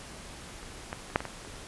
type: clicks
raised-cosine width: 0.5 ms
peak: -29 / -19 / -30 / -7 / -20 / -21 / -30 dBFS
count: 7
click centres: 0.63 / 0.929 / 1.102 / 1.159 / 1.205 / 1.253 / 1.449 s
effects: pink hiss -45 dBFS RMS until 1.67 s + resampled to 24000 Hz